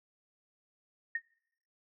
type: tone with exponential decay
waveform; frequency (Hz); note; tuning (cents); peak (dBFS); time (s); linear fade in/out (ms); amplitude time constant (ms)
sine; 1845; A#6; -18; -27; 1.15-1.22; 5; 15
effects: noise-tail reverb RT60 0.8 s tail -26 dB re dry